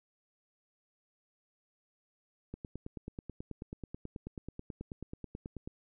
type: click train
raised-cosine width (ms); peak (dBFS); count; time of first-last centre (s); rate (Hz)
3; -28; 30; 2.54-5.675; 9.25
effects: none